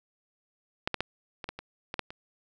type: clicks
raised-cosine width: 0.3 ms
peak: -11 / -12 / -12 / -21 / -18 / -23 / -18 / -12 / -25 dBFS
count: 9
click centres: 0.875 / 0.943 / 1.006 / 1.442 / 1.49 / 1.59 / 1.941 / 1.993 / 2.105 s
effects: none